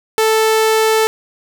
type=tone; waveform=sawtooth; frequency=440 Hz; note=A4; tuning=in tune; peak=-7 dBFS; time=0.18-1.07 s; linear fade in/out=0 ms; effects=none